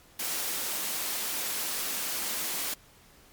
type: high-pass noise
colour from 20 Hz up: white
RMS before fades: -32 dBFS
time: 0.19-2.74 s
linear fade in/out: 5 ms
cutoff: 190 Hz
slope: 24 dB/octave
effects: pink hiss -57 dBFS RMS until 3.32 s + MP3 96 kbps